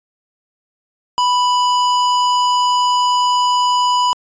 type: tone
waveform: square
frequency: 989 Hz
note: B5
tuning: 2 cents sharp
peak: -13 dBFS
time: 1.18-4.13 s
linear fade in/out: 0 ms
effects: resampled to 16000 Hz